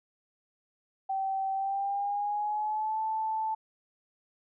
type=tone with pitch glide; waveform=sine; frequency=773 to 877.7 Hz; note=G5 to A5; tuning=-24 to -5 cents; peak=-28 dBFS; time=1.09-3.55 s; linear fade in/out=10 ms; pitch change=+219 cents; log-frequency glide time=1.53-3.01 s; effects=none